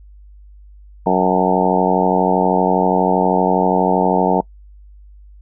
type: harmonic tone with a mistuned harmonic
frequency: 92.5 Hz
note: F#2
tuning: in tune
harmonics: 2 / 3 / 4 / 5 / 6 / 7 / 8 / 9 / 10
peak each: -19 / -22 / -22 / -20 / -24 / -21 / -20 / -22 / -20 dBFS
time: 1.06-4.41 s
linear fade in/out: 5 ms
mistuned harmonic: 10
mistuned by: -45 cents
effects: noise-tail reverb RT60 0.1 s tail -25 dB re dry + added 50 Hz sine -39 dBFS peak until 5.41 s